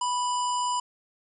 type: harmonic tone with a mistuned harmonic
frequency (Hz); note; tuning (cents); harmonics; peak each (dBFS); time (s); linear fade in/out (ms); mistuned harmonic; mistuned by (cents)
987.8; B5; 0; 1 / 3 / 5 / 7 / 9; -25 / -37 / -40 / -36 / -44; 0.01-0.8; 5; 7; +74
effects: none